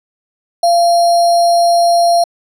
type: tone with sample-and-hold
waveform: sine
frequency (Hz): 688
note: F5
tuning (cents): -26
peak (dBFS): -7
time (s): 0.63-2.24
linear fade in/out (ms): 5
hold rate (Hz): 4900
effects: low-pass 11000 Hz 12 dB/octave